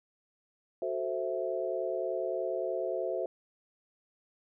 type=chord; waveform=sine; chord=F# half-diminished seventh; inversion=none; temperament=equal; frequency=370 / 440 / 523.3 / 659.3 Hz; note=F#4 / A4 / C5 / E5; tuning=0 / 0 / 0 / 0 cents; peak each=-36 / -38 / -35 / -35 dBFS; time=0.82-3.26 s; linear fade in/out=2 ms; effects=none